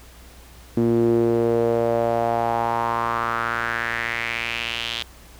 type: tone with band-pass filter sweep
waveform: sawtooth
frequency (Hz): 116.54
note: A#2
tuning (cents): 0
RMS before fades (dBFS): -22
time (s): 0.77-5.03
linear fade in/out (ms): 0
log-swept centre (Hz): 290 to 3400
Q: 3.7
effects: added 60 Hz sine -45 dBFS peak until 5.39 s + pink hiss -48 dBFS RMS until 5.39 s